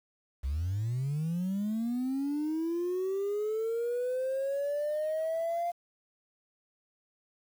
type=linear sweep; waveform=sine; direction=up; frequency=61.74 to 698.5 Hz; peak=-27 dBFS; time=0.43-5.72 s; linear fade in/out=20 ms; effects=tanh soft clip ceiling -27 dBFS + 9-bit